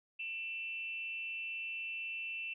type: tone with frequency modulation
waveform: sine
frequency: 2676 Hz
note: E7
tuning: 25 cents sharp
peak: -38 dBFS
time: 0.19-2.54 s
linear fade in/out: 10 ms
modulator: 278 Hz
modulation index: 0.39
effects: none